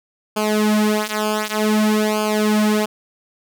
sawtooth tone with flanger, 213.3 Hz, G#3, 46 cents sharp, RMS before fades -18 dBFS, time 0.36-2.86 s, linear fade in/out 10 ms, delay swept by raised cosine 0.52 to 5.22 ms, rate 0.54 Hz, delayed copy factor -0.9, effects none

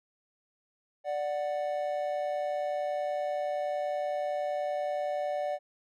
triangle tone pair together, 588.4 / 739 Hz, D5 / F#5, +3 / -2 cents, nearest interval major third, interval 395 cents, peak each -29 / -32 dBFS, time 1.04-5.59 s, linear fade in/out 50 ms, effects none

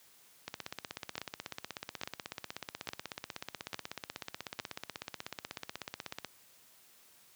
two click trains, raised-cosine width 0.2 ms, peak -21 / -18 dBFS, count 95 / 5, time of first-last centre 0.48-6.247 / 1.18-4.599 s, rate 16.3 / 1.17 Hz, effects white hiss -62 dBFS RMS until 7.35 s + high-pass 80 Hz 12 dB/octave

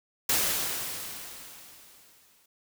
white noise with exponential decay, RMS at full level -24 dBFS, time 0.29-2.46 s, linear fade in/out 5 ms, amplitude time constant 470 ms, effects none

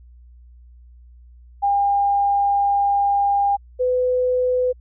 sine tone pair in turn, 804 / 502.3 Hz, G5 / B4, +44 / +29 cents, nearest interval minor sixth, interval 815 cents, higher first, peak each -15 / -16 dBFS, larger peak first, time 1.62-3.57 / 3.79-4.73 s, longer first, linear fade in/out 20 ms, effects added 60 Hz sine -43 dBFS peak until 4.8 s

